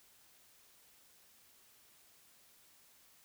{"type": "silence", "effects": ["white hiss -65 dBFS RMS until 3.24 s"]}